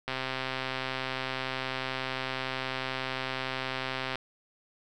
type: click train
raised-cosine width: 0.3 ms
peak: -16 dBFS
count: 535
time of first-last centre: 0.08-4.156 s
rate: 131 Hz
effects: none